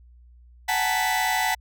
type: tone cluster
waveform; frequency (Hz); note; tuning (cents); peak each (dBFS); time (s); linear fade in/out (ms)
40% pulse; 746 / 815 / 867 / 918 / 1980; F#5 / G#5 / A5 / A#5 / B6; +14 / -33 / -26 / -27 / +4; -26 / -33 / -26 / -32 / -25; 0.68-1.55; 10
effects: added 60 Hz sine -48 dBFS peak until 1.6 s